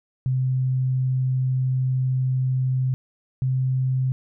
sine tone pair in turn, 129.5 / 130.02 Hz, C3 / C3, -17 / -11 cents, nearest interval unison, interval 6 cents, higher second, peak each -19 dBFS, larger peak neither, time 0.26-2.94 / 3.42-4.12 s, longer first, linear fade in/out 0 ms, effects none

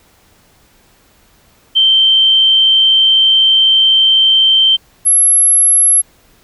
sine tone pair in turn, 3122 / 11126 Hz, G7 / F9, -8 / -8 cents, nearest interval octave + minor seventh, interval 2200 cents, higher second, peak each -6 dBFS, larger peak neither, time 1.75-4.77 / 5.05-6.02 s, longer first, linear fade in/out 20 ms, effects pink hiss -50 dBFS RMS until 6.43 s

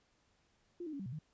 sine tone with pitch steps, 349 / 309.9 / 280.5 / 192.7 / 123.2 / 153.9 Hz, F4 / D#4 / C#4 / G3 / B2 / D#3, -1 / -7 / +21 / -29 / -4 / -19 cents, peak -40 dBFS, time 0.8-1.19 s, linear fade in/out 5 ms, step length 65 ms, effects pink hiss -74 dBFS RMS until 1.33 s + resampled to 16000 Hz

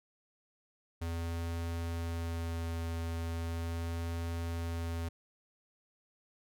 square tone with vibrato, 83.6 Hz, E2, 25 cents sharp, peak -35 dBFS, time 1.01-5.09 s, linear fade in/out 10 ms, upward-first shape sine, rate 0.38 Hz, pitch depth 10 cents each way, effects none

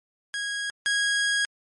sawtooth tone pair in turn, 1646 / 1646 Hz, G#6 / G#6, -16 / -16 cents, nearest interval unison, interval 0 cents, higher neither, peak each -24 / -18 dBFS, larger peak second, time 0.34-0.7 / 0.86-1.45 s, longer second, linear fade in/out 0 ms, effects low-pass 12000 Hz 12 dB/octave + MP3 48 kbps

